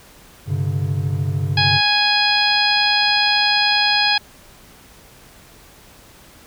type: chord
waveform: triangle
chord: G suspended fourth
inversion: none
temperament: equal with one note detuned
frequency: 98 / 130.81 / 144.06 Hz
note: G2 / C3 / D3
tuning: 0 / 0 / -33 cents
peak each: -20 / -22 / -20 dBFS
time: 0.46-1.81 s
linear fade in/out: 50 ms
type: harmonic tone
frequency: 830.6 Hz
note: G#5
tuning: in tune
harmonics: 1 / 2 / 3 / 4 / 5 / 6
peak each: -21 / -21 / -21 / -21 / -21 / -21 dBFS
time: 1.57-4.18 s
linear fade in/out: 5 ms
effects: pink hiss -46 dBFS RMS until 6.46 s